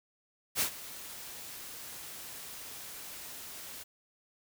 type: noise with ADSR envelope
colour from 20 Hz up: white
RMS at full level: -28 dBFS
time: 0.55-3.84 s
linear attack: 55 ms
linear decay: 95 ms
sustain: -17 dB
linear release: 18 ms
effects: none